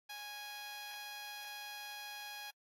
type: tone with amplitude modulation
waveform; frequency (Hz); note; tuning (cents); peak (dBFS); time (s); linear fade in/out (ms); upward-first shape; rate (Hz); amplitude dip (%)
10% pulse; 828; G#5; -5; -35; 0.09-2.51; 10; sine; 246; 35
effects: AAC 48 kbps